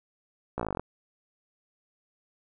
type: slowing click train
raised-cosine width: 1 ms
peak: -17 dBFS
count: 12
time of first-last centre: 0.58-0.796 s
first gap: 16 ms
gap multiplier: 1.04
effects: none